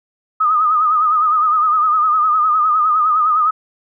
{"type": "tone with vibrato", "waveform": "sine", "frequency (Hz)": 1244.5, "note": "D#6", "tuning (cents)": 0, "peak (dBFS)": -11, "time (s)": [0.4, 3.51], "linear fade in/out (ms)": 10, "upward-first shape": "sine", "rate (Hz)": 9.8, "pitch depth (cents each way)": 67, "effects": []}